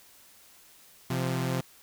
sawtooth tone pair together, 130.59 / 173 Hz, C3 / F3, -3 / -16 cents, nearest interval perfect fourth, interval 487 cents, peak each -25 / -28 dBFS, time 1.1-1.61 s, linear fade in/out 5 ms, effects white hiss -56 dBFS RMS until 1.82 s

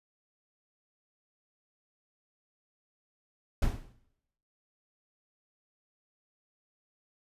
brown noise with exponential decay, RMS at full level -22 dBFS, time 3.62-3.93 s, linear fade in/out 5 ms, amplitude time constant 67 ms, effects noise-tail reverb RT60 0.8 s tail -17 dB re dry + resampled to 32000 Hz

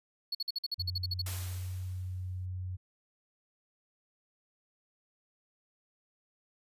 triangle tone bursts, 4380 Hz, C#8, 22 cents flat, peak -30 dBFS, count 12, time 0.32-1.218 s, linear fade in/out 5 ms, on 29 ms, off 50 ms
sine tone with pitch glide, 90.9 to 91.8 Hz, F#2 to F#2, -30 to -13 cents, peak -35 dBFS, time 0.78-2.77 s, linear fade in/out 20 ms, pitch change +17 cents, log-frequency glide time 0.95-1.67 s
white noise with exponential decay, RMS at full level -39 dBFS, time 1.26-2.46 s, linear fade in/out 5 ms, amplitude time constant 260 ms
effects resampled to 32000 Hz

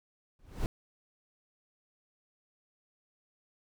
brown noise with exponential growth, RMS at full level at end -27 dBFS, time 0.39-0.66 s, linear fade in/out 1 ms, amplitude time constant 58 ms, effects none

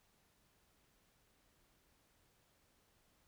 silence, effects pink hiss -74 dBFS RMS until 3.27 s

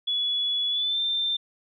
sine tone with pitch glide, 3402 to 3577 Hz, G#7 to A7, +41 to +28 cents, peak -23 dBFS, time 0.07-1.37 s, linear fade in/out 10 ms, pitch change +87 cents, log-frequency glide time 0.7-0.99 s, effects none

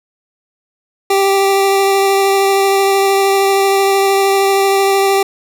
25% pulse tone with vibrato, 392 Hz, G4, in tune, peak -6 dBFS, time 1.1-5.23 s, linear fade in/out 5 ms, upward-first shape triangle, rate 13 Hz, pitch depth 13 cents each way, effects none

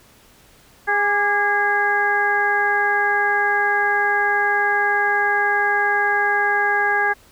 harmonic tone with a mistuned harmonic, 410 Hz, G#4, 22 cents flat, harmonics 1 / 2 / 3 / 4 / 5, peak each -26 / -21 / -28 / -18 / -28 dBFS, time 0.87-7.14 s, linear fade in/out 20 ms, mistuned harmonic 3, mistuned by -57 cents, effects pink hiss -51 dBFS RMS until 7.31 s

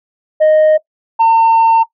sine tone pair in turn, 620 / 906.6 Hz, D#5 / A#5, -6 / -48 cents, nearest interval perfect fifth, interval 658 cents, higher second, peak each -3 dBFS, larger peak neither, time 0.4-0.78 / 1.19-1.84 s, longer second, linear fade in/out 20 ms, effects noise-tail reverb RT60 0.1 s tail -19 dB re dry + tanh soft clip ceiling -5 dBFS

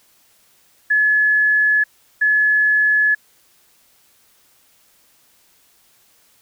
sine tone pair in turn, 1708 / 1708 Hz, G#6 / G#6, +48 / +48 cents, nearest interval unison, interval 0 cents, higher neither, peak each -12 dBFS, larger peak neither, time 0.9-1.84 / 2.21-3.15 s, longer neither, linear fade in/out 10 ms, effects white hiss -56 dBFS RMS until 6.41 s

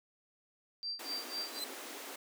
sine tone with tremolo, 4699 Hz, D8, in tune, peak -35 dBFS, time 0.83-1.59 s, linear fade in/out 0 ms, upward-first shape sine, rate 4 Hz, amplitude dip 95%
pink high-pass noise, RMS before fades -46 dBFS, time 0.99-2.16 s, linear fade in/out 5 ms, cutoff 240 Hz, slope 96 dB/octave
sawtooth tone with exponential growth, 4042 Hz, B7, 39 cents sharp, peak -31 dBFS, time 1.41-1.64 s, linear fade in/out 2 ms, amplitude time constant 48 ms
effects none

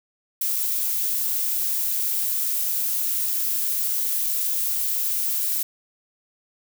violet noise, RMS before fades -24 dBFS, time 0.41-5.63 s, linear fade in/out 5 ms, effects none

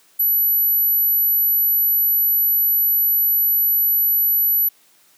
sine tone, 11850 Hz, F#9, 1 cent sharp, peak -14 dBFS, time 0.19-4.69 s, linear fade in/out 10 ms, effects white hiss -55 dBFS RMS until 5.17 s + high-pass 150 Hz 12 dB/octave

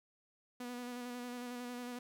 sawtooth tone with vibrato, 245 Hz, B3, 14 cents flat, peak -38 dBFS, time 0.6-1.99 s, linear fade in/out 5 ms, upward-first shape square, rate 11 Hz, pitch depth 19 cents each way, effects none

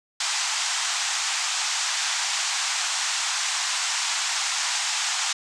white band-pass noise, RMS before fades -26 dBFS, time 0.2-5.33 s, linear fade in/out 5 ms, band 750 to 7900 Hz, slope 48 dB/octave, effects none

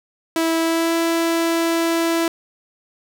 sawtooth tone with pitch glide, 327.6 to 332.4 Hz, E4 to E4, -11 to +15 cents, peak -13 dBFS, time 0.36-2.28 s, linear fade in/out 2 ms, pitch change +26 cents, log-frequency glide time 0.6-0.94 s, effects none

